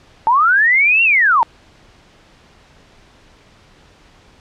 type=linear two-way sweep; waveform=sine; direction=up then down; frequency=866 to 2773 to 866 Hz; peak=-9 dBFS; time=0.27-1.43 s; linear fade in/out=0 ms; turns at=1.03 s; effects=pink hiss -48 dBFS RMS until 4.4 s + low-pass 5000 Hz 12 dB/octave